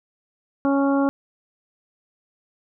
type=harmonic tone; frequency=277.2 Hz; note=C#4; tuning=in tune; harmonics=1 / 2 / 3 / 4 / 5; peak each=-18 / -24 / -28 / -30 / -32 dBFS; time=0.65-1.09 s; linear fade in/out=0 ms; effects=none